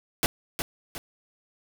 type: noise with echo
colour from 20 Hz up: pink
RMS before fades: -23 dBFS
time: 0.23-0.26 s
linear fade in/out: 0 ms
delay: 360 ms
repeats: 2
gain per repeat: -7 dB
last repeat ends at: 0.98 s
effects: none